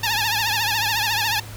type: tone with vibrato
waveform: 10% pulse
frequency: 874 Hz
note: A5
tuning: 12 cents flat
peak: -11 dBFS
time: 0.03-1.4 s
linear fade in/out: 5 ms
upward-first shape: triangle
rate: 14 Hz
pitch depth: 140 cents each way
effects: added 106 Hz sine -35 dBFS peak until 1.56 s + pink hiss -40 dBFS RMS until 1.56 s